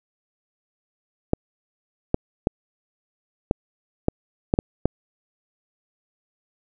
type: clicks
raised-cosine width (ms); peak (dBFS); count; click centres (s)
2; -4; 8; 1.334 / 2.144 / 2.471 / 3.511 / 4.084 / 4.539 / 4.589 / 4.856
effects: none